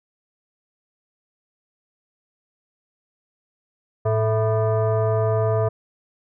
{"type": "tone with frequency modulation", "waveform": "sine", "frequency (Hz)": 110, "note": "A2", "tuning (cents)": 0, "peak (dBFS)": -17, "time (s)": [4.05, 5.69], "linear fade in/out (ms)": 10, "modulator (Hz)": 549, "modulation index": 1.2, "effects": []}